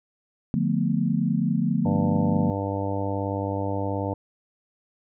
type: chord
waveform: sine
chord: B half-diminished seventh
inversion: first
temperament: just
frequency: 148.16 / 177.8 / 222.2 / 246.9 Hz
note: D3 / F3 / A3 / B3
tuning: +16 / +31 / +17 / 0 cents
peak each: -27 / -25 / -25 / -28 dBFS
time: 0.54-2.5 s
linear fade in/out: 0 ms
type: harmonic tone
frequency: 98.7 Hz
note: G2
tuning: 12 cents sharp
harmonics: 1 / 2 / 3 / 4 / 5 / 6 / 7 / 8 / 9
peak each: -29 / -36 / -31 / -41 / -32 / -34 / -37 / -41 / -34 dBFS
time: 1.85-4.14 s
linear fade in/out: 5 ms
effects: none